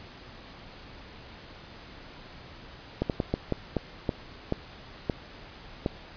slowing click train, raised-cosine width 2 ms, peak -12 dBFS, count 10, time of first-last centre 3.02-5.861 s, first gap 78 ms, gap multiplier 1.33, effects pink hiss -47 dBFS RMS until 6.16 s + resampled to 11025 Hz

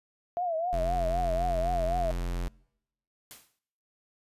sine tone with vibrato, 680 Hz, F5, 46 cents flat, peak -27 dBFS, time 0.37-2.11 s, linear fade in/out 0 ms, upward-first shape triangle, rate 3.9 Hz, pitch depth 140 cents each way
square tone, 43.65 Hz, F1, in tune, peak -30 dBFS, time 0.73-2.48 s, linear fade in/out 0 ms
white noise with exponential decay, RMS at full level -43 dBFS, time 3.31-3.59 s, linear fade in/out 0 ms, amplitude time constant 59 ms
effects noise-tail reverb RT60 0.8 s tail -25 dB re dry + resampled to 32000 Hz

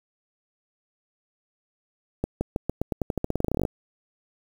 accelerating click train, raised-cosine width 2 ms, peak -11 dBFS, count 22, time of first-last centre 2.24-3.652 s, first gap 170 ms, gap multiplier 0.89, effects 7-bit

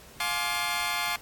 15% pulse chord, D half-diminished seventh, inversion first, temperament just, 704.8 / 845.8 / 1057.2 / 1174.7 Hz, F5 / Ab5 / C6 / D6, +16 / +31 / +18 / 0 cents, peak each -27 dBFS, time 0.2-1.16 s, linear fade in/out 2 ms, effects pink hiss -50 dBFS RMS until 1.21 s + AAC 64 kbps

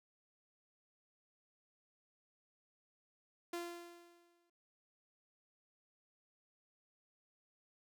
sawtooth tone with exponential decay, 344.9 Hz, F4, 22 cents flat, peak -35 dBFS, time 3.53-4.5 s, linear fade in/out 5 ms, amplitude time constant 210 ms, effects none

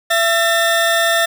30% pulse tone pair together, 671.1 / 1800 Hz, E5 / A6, +31 / +39 cents, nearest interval octave + perfect fourth, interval 1708 cents, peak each -13 dBFS, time 0.1-1.26 s, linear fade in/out 10 ms, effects none

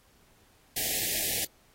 white band-stop noise, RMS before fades -30 dBFS, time 0.76-1.45 s, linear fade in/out 5 ms, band 800 to 1700 Hz, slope 96 dB/octave, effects pink hiss -63 dBFS RMS until 1.74 s + AAC 48 kbps

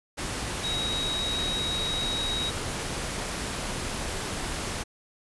sine tone in noise, 3811 Hz, A#7, 38 cents sharp, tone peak -28 dBFS, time 0.63-2.51 s, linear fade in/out 20 ms, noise pink, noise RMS -32 dBFS, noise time 0.17-4.84 s, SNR +1 dB, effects resampled to 24000 Hz

